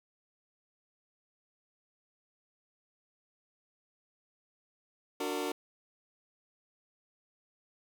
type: chord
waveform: sawtooth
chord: D augmented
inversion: none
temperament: just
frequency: 293.7 / 367.1 / 458.9 Hz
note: D4 / F#4 / A#4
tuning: 0 / -14 / -27 cents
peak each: -33 dBFS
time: 5.2-5.52 s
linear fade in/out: 5 ms
effects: none